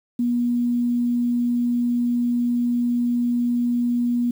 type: tone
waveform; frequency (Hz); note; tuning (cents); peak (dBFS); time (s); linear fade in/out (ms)
sine; 241; B3; -42; -18; 0.19-4.31; 5
effects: 8-bit